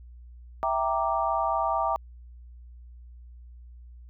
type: chord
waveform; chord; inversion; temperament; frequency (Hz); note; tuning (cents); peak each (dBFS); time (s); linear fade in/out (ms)
sine; E half-diminished seventh; none; equal; 659.3 / 784 / 932.3 / 1174.7; E5 / G5 / Bb5 / D6; 0 / 0 / 0 / 0; -29; 0.63-1.96; 0
effects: added 60 Hz sine -44 dBFS peak until 4.09 s